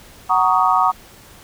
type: chord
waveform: sine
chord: D# minor seventh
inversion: first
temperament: just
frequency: 746.7 / 933.4 / 1120.1 / 1244.5 Hz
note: F#5 / A#5 / C#6 / D#6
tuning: +16 / +2 / +18 / 0 cents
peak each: -18 dBFS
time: 0.29-0.92 s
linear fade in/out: 20 ms
effects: pink hiss -44 dBFS RMS until 1.43 s